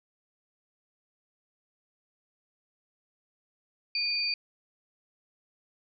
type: tone pair together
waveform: sine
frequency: 2445 / 4616 Hz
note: D#7 / D8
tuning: -31 / -31 cents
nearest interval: major seventh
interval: 1100 cents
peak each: -32 / -28 dBFS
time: 3.95-4.34 s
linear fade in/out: 2 ms
effects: none